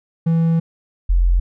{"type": "tone pair in turn", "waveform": ["triangle", "sine"], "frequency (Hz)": [164.81, 43.78], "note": ["E3", "F1"], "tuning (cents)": [0, 5], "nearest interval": "octave + major seventh", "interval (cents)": 2295, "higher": "first", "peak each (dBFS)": -11, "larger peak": "neither", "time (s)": [[0.26, 0.6], [1.09, 1.4]], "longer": "first", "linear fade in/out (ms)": 10, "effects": []}